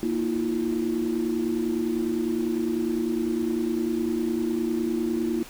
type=chord; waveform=sine; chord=Bb suspended fourth; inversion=none; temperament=equal with one note detuned; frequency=233.1 / 319.3 / 349.2 Hz; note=Bb3 / Eb4 / F4; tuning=0 / +45 / 0 cents; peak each=-27 dBFS; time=0.03-5.43 s; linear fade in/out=0 ms; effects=tanh soft clip ceiling -15 dBFS + pink hiss -44 dBFS RMS until 5.49 s